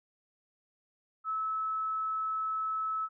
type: tone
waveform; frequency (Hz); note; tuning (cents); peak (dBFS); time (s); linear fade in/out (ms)
sine; 1300; E6; -24; -30; 1.24-3.09; 50
effects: none